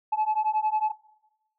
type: beating tone pair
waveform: sine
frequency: 855 / 866 Hz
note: A5 / A5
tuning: -50 / -28 cents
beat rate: 11 Hz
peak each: -24 dBFS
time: 0.12-0.92 s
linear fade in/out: 10 ms
effects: noise-tail reverb RT60 0.9 s tail -20 dB re dry + tanh soft clip ceiling -18 dBFS